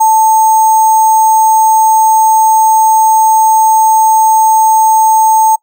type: tone with sample-and-hold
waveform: sine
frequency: 880 Hz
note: A5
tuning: in tune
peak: -4 dBFS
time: 0-5.56 s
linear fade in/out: 10 ms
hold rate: 7350 Hz
effects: noise-tail reverb RT60 0.1 s tail -24 dB re dry